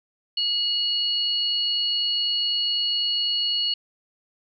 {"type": "tone pair together", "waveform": "sine", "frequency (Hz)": [2896, 4372], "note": ["F#7", "C#8"], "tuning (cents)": [-38, -25], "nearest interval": "perfect fifth", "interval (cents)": 713, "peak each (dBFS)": -24, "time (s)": [0.37, 3.74], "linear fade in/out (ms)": 5, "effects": []}